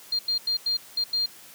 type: tone bursts at uneven times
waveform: sine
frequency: 4200 Hz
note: C8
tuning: 6 cents sharp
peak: -22 dBFS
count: 6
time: 0.12-0.19 / 0.28-0.38 / 0.47-0.57 / 0.66-0.77 / 0.97-1.04 / 1.13-1.26 s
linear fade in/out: 5 ms
effects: white hiss -48 dBFS RMS until 1.54 s + high-pass 100 Hz 12 dB/octave